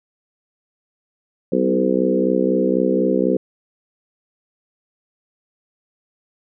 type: harmonic tone with a mistuned harmonic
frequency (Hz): 64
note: C2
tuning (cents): -38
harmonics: 3 / 4 / 5 / 6 / 7 / 8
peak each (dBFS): -22 / -22 / -22 / -22 / -22 / -22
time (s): 1.52-3.37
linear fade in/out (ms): 5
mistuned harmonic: 4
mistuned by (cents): -16
effects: none